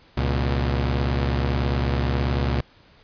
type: tone pair together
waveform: sawtooth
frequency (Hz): 69.3 / 120.21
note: C#2 / B2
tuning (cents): 0 / -46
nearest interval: minor seventh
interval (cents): 954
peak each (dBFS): -18 / -21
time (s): 0.17-2.61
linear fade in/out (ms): 5
effects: pink hiss -54 dBFS RMS until 3.03 s + resampled to 11025 Hz